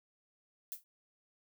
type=noise with exponential decay; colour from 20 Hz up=violet; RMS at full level=-37 dBFS; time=0.72-0.84 s; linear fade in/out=0 ms; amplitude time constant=25 ms; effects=none